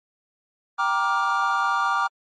triangle chord, G minor seventh, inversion none, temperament just, 784 / 940.8 / 1176 / 1411.2 Hz, G5 / Bb5 / D6 / F6, 0 / +16 / +2 / +18 cents, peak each -26 / -25 / -21 / -24 dBFS, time 0.78-2.08 s, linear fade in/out 20 ms, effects MP3 32 kbps

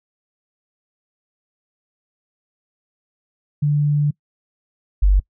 sine tone pair in turn, 146.83 / 48.39 Hz, D3 / G1, 0 / -22 cents, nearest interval octave + perfect fifth, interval 1922 cents, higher first, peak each -14 / -10 dBFS, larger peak second, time 3.62-4.11 / 5.02-5.2 s, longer first, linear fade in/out 10 ms, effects noise-tail reverb RT60 0.1 s tail -24 dB re dry

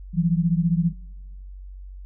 sine beating tone pair, 164.81 / 179.81 Hz, E3 / F#3, 0 / -49 cents, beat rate 15 Hz, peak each -20 / -21 dBFS, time 0.13-0.93 s, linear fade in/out 50 ms, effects noise-tail reverb RT60 1.0 s tail -23 dB re dry + added 47 Hz sine -36 dBFS peak until 2.05 s

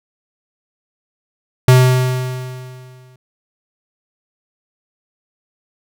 square tone with exponential decay, 127.7 Hz, C3, 42 cents flat, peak -5 dBFS, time 1.68-3.16 s, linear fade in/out 2 ms, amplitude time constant 320 ms, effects none

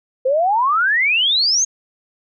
sine exponential sweep, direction up, 502 to 6645 Hz, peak -13 dBFS, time 0.25-1.65 s, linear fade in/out 10 ms, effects none

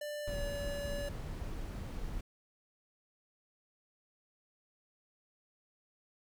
square tone with pitch glide, 592 to 572.8 Hz, D5 to D5, +14 to -43 cents, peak -39 dBFS, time 0.01-1.09 s, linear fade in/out 5 ms, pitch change -57 cents, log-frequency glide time 0.25-0.35 s
brown noise, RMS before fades -40 dBFS, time 0.27-2.21 s, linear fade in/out 5 ms
effects none

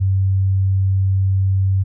sine tone, 96 Hz, G2, 36 cents flat, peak -13 dBFS, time 0-1.84 s, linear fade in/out 20 ms, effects none

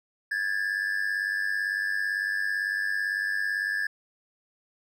triangle tone pair together, 1646 / 1743.9 Hz, G#6 / A6, -16 / -16 cents, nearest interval minor second, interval 100 cents, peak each -27 dBFS, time 0.31-3.87 s, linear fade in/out 5 ms, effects none

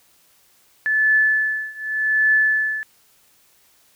sine tone with tremolo, 1737 Hz, A6, 23 cents flat, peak -12 dBFS, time 0.86-2.83 s, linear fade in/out 0 ms, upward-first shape triangle, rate 0.85 Hz, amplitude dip 95%, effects white hiss -57 dBFS RMS until 3.95 s

